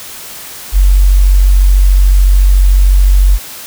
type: tone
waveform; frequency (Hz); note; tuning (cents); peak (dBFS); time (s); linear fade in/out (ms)
sine; 46.92; F#1; +25; -3; 0.72-3.39; 50
effects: white hiss -28 dBFS RMS until 3.66 s